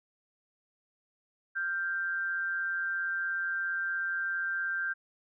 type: tone pair together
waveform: sine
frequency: 1396.9 / 1573.9 Hz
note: F6 / G6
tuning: 0 / +7 cents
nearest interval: major second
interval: 207 cents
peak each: -38 / -30 dBFS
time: 1.55-4.94 s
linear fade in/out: 20 ms
effects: none